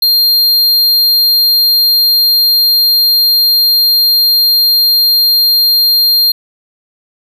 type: tone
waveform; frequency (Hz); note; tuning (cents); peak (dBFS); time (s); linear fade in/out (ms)
square; 4200; C8; +6; -7; 0.02-6.32; 5
effects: none

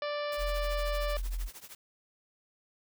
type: harmonic tone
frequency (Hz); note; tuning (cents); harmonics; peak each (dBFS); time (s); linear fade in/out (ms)
587.3; D5; 0; 1 / 2 / 3 / 4 / 5 / 6 / 7 / 8 / 9; -33 / -39 / -43 / -45 / -47 / -49 / -50 / -51 / -52; 0.02-1.17; 2
type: noise with tremolo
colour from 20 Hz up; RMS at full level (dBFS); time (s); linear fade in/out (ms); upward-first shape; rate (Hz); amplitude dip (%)
white; -45; 0.32-1.75; 2; triangle; 13; 95
type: tone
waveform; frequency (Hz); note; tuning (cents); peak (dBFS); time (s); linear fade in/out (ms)
sine; 43.34; F1; -12; -31; 0.37-1.5; 50
effects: none

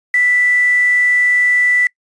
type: tone with quantisation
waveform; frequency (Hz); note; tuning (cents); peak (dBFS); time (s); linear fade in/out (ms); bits
sine; 1975.5; B6; 0; -10; 0.14-1.87; 2; 5
effects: noise-tail reverb RT60 0.1 s tail -25 dB re dry + resampled to 22050 Hz

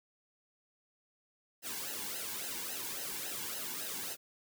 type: noise with flanger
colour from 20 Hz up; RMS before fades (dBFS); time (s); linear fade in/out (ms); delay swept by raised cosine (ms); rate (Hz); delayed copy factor
white; -40; 1.62-4.17; 50; 0.86 to 1.63; 3.6; -0.75
effects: none

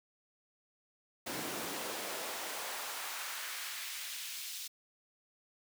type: noise with high-pass filter sweep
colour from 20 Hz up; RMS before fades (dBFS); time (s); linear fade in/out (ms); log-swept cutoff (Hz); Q
pink; -41; 1.26-4.68; 10; 210 to 4000; 1
effects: none

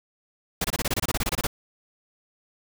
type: noise bursts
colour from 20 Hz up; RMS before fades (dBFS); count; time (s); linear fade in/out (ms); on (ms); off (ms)
pink; -25; 15; 0.61-1.47; 5; 34; 25
effects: none

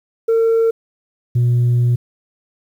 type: tone pair in turn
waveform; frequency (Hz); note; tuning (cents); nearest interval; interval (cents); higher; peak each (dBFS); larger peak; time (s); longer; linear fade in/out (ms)
sine; 454.3 / 121.2; A#4 / B2; -45 / -32; octave + major seventh; 2287; first; -9; neither; 0.28-0.71 / 1.35-1.96; second; 10
effects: tanh soft clip ceiling -10 dBFS + 8-bit

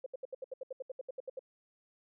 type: tone bursts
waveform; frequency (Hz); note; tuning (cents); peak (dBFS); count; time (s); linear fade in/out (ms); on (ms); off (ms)
sine; 523.3; C5; 0; -37; 15; 0.04-1.393; 5; 23; 72
effects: none

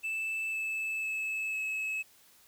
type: tone with pitch steps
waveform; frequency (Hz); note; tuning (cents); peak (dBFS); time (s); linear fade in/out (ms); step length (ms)
triangle; 2637 / 2619 / 2601 / 2583; E7 / E7 / E7 / E7; 0 / -12 / -24 / -36; -30; 0.03-2.03; 20; 500
effects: white hiss -61 dBFS RMS until 2.47 s

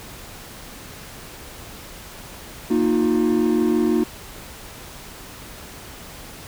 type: chord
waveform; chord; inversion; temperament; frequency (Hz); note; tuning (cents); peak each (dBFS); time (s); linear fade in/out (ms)
triangle; Bb suspended fourth; none; equal with one note detuned; 233.1 / 311.1 / 357; Bb3 / Eb4 / F4; 0 / 0 / +38; -18; 2.7-4.04; 10
effects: tanh soft clip ceiling -8 dBFS + pink hiss -39 dBFS RMS until 6.47 s

